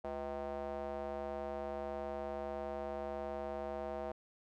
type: tone with band-pass filter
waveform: square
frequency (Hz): 70.8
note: C#2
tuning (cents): +37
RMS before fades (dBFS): -41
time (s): 0.04-4.12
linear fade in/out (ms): 5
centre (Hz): 650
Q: 2.8
effects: none